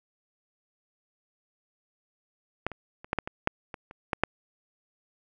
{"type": "clicks", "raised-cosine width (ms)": 0.5, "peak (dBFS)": [-12, -25, -28, -11, -11, -19, -7, -22, -29, -11, -6], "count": 11, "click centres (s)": [2.666, 2.717, 3.045, 3.131, 3.187, 3.275, 3.474, 3.742, 3.911, 4.132, 4.236], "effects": []}